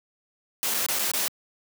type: noise with dropouts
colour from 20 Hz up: white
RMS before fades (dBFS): -26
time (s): 0.63-1.28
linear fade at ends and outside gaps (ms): 0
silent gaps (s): 0.74-0.744 / 0.862-0.886 / 0.988-0.993 / 1.115-1.136
effects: high-pass 200 Hz 12 dB/octave